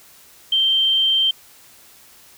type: tone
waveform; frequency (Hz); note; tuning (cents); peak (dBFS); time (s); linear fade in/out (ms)
sine; 3138; G7; +1; -14; 0.52-1.31; 5
effects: white hiss -48 dBFS RMS until 2.37 s